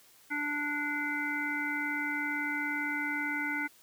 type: harmonic tone with a mistuned harmonic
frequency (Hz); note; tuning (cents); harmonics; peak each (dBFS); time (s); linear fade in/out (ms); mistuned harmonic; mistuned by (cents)
293.7; D4; 0; 1 / 3 / 5 / 7 / 8; -37 / -41 / -35 / -34 / -45; 0.3-3.68; 20; 8; -36
effects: white hiss -60 dBFS RMS until 3.82 s + high-pass 80 Hz 12 dB/octave